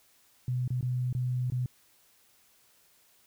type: tone with dropouts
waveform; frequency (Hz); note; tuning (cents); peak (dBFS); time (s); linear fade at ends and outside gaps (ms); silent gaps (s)
sine; 125.4; B2; +27; -27; 0.48-1.66; 2; 0.678-0.704 / 0.81-0.827 / 1.128-1.149 / 1.501-1.521
effects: white hiss -64 dBFS RMS until 3.26 s